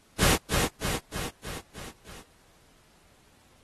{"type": "noise with echo", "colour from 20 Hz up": "pink", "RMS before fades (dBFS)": -22, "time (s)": [0.18, 0.38], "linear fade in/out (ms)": 50, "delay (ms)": 310, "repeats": 6, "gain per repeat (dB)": -4, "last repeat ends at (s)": 2.24, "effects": ["pink hiss -61 dBFS RMS until 3.63 s", "AAC 32 kbps"]}